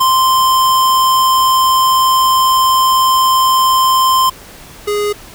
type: tone pair in turn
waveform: square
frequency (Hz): 1043 / 413.9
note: C6 / G#4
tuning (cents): -6 / -6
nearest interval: octave + major third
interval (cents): 1600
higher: first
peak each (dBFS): -9 / -14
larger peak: first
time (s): 0-4.3 / 4.87-5.13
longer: first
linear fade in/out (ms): 10
effects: pink hiss -36 dBFS RMS until 5.34 s